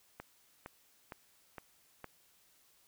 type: click train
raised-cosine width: 0.5 ms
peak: -29 dBFS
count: 5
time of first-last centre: 0.2-2.043 s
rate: 2.17 Hz
effects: white hiss -68 dBFS RMS until 2.87 s